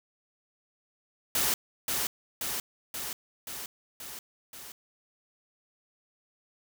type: noise with echo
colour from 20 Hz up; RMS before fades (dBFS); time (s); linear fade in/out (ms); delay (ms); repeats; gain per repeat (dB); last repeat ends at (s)
white; -27; 1.35-1.54; 2; 530; 6; -3; 4.72
effects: none